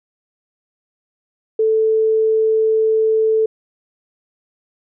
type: tone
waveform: sine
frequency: 440 Hz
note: A4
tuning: in tune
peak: -12 dBFS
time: 1.59-3.46 s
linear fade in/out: 5 ms
effects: none